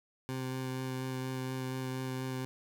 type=tone with vibrato; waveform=20% pulse; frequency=130 Hz; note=C3; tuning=11 cents flat; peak=-30 dBFS; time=0.29-2.45 s; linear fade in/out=0 ms; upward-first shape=sine; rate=4.2 Hz; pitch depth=10 cents each way; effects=none